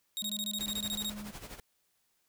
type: tone bursts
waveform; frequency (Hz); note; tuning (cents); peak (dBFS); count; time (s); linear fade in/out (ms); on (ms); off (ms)
sawtooth; 3759; A#7; +14; -30; 13; 0.17-1.097; 0; 51; 22
type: tone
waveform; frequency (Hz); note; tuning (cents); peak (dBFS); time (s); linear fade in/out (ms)
triangle; 208.1; G#3; +4; -39; 0.22-1.31; 5
type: noise with tremolo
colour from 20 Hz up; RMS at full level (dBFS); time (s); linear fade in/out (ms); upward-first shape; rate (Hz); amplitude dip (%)
pink; -44; 0.59-1.6; 2; sine; 12; 70
effects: white hiss -75 dBFS RMS until 2.28 s